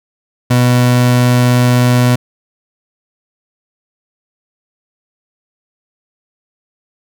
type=tone; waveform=30% pulse; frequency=123.47 Hz; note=B2; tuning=in tune; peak=-5 dBFS; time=0.5-2.16 s; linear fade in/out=10 ms; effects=none